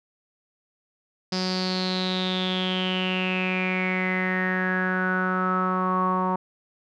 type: tone with low-pass filter sweep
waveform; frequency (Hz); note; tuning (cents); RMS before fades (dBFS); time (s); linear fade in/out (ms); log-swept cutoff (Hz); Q
sawtooth; 185; F#3; 0; -25; 1.32-6.36; 5; 5000 to 1000; 9.8
effects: none